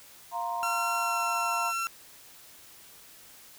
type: chord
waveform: sine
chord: F suspended fourth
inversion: none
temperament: equal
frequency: 698.5 / 932.3 / 1046.5 Hz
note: F5 / Bb5 / C6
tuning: 0 / 0 / 0 cents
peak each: -34 / -32 / -37 dBFS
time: 0.31-1.73 s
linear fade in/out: 50 ms
type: tone with pitch glide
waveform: 30% pulse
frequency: 1364 to 1353 Hz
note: F6 to E6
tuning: -41 to +45 cents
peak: -26 dBFS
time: 0.63-1.87 s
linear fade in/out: 0 ms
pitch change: -14 cents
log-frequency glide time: 0.99-1.21 s
effects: white hiss -52 dBFS RMS until 3.58 s